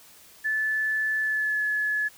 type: tone with pitch glide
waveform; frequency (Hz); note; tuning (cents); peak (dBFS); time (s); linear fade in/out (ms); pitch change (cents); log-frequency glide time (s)
sine; 1741 to 1708.1; A6 to G#6; -19 to +48; -23; 0.44-2.09; 20; -33; 1.21-1.63
effects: white hiss -52 dBFS RMS until 2.17 s